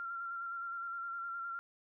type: tone with vibrato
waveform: sine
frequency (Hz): 1373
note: F6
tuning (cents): -30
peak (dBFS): -38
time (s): 0-1.59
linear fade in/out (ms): 0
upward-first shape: square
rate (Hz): 9.7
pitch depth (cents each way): 21
effects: none